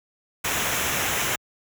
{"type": "noise with comb filter", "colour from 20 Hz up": "pink", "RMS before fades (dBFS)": -25, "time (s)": [0.44, 1.36], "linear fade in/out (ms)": 10, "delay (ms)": 0.22, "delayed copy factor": -0.6, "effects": ["high-pass 60 Hz 12 dB/octave"]}